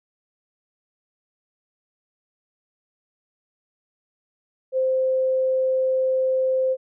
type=tone; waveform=sine; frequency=521 Hz; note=C5; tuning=7 cents flat; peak=-18 dBFS; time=4.72-6.77 s; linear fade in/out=50 ms; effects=none